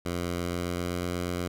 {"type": "tone with pitch glide", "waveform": "10% pulse", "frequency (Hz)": [87.31, 88.43], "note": ["F2", "F2"], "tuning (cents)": [0, 22], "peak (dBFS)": -21, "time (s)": [0.05, 1.48], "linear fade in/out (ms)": 10, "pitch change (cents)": 22, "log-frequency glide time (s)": [0.39, 1.06], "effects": []}